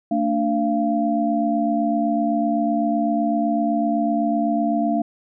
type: tone cluster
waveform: sine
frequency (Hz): 225.1 / 293 / 687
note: A3 / D4 / F5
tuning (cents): +40 / -4 / -29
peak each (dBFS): -22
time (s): 0.11-5.02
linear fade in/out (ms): 5
effects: none